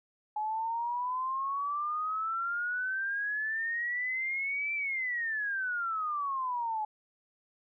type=exponential two-way sweep; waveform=sine; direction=up then down; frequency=844 to 2349 to 844 Hz; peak=-30 dBFS; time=0.36-6.85 s; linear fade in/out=5 ms; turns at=4.74 s; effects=none